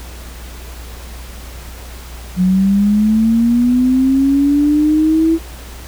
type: linear sweep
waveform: sine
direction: up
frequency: 180 to 329.6 Hz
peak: -9 dBFS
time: 2.36-5.39 s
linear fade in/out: 50 ms
effects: added 60 Hz sine -30 dBFS peak until 5.87 s + pink hiss -36 dBFS RMS until 5.87 s